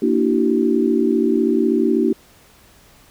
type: chord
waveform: sine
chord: E half-diminished seventh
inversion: second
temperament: equal with one note detuned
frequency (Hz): 233.1 / 293.7 / 329.6 / 381.9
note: Bb3 / D4 / E4 / G4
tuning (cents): 0 / 0 / 0 / -45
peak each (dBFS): -19 / -20 / -20 / -19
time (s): 0.02-2.13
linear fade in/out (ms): 5
effects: pink hiss -50 dBFS RMS until 3.1 s